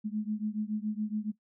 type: beating tone pair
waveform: sine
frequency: 210 / 217.1 Hz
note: G#3 / A3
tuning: +19 / -23 cents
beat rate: 7.1 Hz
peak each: -33 / -34 dBFS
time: 0.04-1.32 s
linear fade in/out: 20 ms
effects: noise-tail reverb RT60 0.1 s tail -17 dB re dry